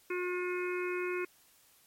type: harmonic tone with a mistuned harmonic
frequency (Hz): 359.7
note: F#4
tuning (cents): -49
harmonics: 1 / 3 / 4 / 5 / 6 / 7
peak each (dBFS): -33 / -43 / -42 / -49 / -43 / -42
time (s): 0.1-1.25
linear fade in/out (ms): 5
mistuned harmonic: 5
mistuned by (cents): -18
effects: white hiss -64 dBFS RMS until 1.86 s + MP3 64 kbps